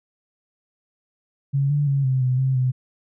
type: tone with pitch steps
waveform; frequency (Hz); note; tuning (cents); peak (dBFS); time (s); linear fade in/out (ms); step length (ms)
sine; 138.8 / 145.6 / 138.6 / 130.8 / 127.4 / 132.3 / 127.9; C#3 / D3 / C#3 / C3 / C3 / C3 / C3; +3 / -15 / 0 / 0 / -46 / +20 / -39; -17; 1.53-2.72; 20; 170
effects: none